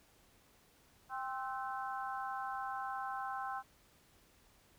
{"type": "harmonic tone with a mistuned harmonic", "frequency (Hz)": 262.9, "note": "C4", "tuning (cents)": 8, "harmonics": [3, 4, 5, 6], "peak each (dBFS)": [-41, -43, -45, -47], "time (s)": [1.09, 3.63], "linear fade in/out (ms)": 50, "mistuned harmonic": 6, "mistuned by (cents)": -53, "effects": ["pink hiss -67 dBFS RMS until 4.78 s"]}